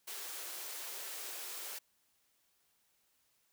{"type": "high-pass noise", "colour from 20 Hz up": "white", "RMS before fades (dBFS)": -44, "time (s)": [0.07, 1.79], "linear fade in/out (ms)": 10, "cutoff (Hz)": 330, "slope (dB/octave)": 48, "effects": ["white hiss -75 dBFS RMS until 3.52 s"]}